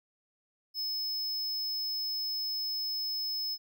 square tone, 5200 Hz, E8, 24 cents flat, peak -32 dBFS, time 0.74-3.58 s, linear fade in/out 50 ms, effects none

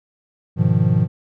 triangle chord, F half-diminished seventh, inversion first, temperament equal, 103.83 / 123.47 / 155.56 / 174.61 Hz, Ab2 / Cb3 / Eb3 / F3, 0 / 0 / 0 / 0 cents, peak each -17 dBFS, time 0.56-1.08 s, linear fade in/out 50 ms, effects none

